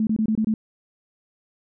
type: tone bursts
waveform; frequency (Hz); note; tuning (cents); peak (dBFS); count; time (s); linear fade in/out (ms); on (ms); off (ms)
sine; 218.4; A3; -13; -18; 6; 0-0.54; 2; 70; 24
effects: none